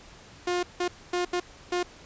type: tone bursts at uneven times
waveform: sawtooth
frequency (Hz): 355.6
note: F4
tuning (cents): +31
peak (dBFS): -21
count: 5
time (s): 0.47-0.63 / 0.8-0.88 / 1.13-1.25 / 1.33-1.4 / 1.72-1.83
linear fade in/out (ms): 5
effects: pink hiss -50 dBFS RMS until 2.05 s + resampled to 16000 Hz